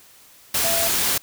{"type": "tone in noise", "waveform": "sine", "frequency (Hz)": 671, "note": "E5", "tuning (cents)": 31, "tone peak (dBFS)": -25, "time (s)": [0.64, 0.88], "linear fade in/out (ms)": 5, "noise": "white", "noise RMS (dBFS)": -21, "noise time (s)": [0.54, 1.18], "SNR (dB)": -7, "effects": ["white hiss -50 dBFS RMS until 1.22 s"]}